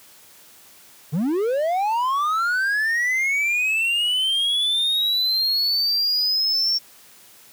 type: linear sweep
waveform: triangle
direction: up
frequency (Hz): 134.5 to 5490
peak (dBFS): -17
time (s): 1.12-6.79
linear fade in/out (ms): 20
effects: white hiss -49 dBFS RMS until 7.52 s + high-pass 80 Hz 12 dB/octave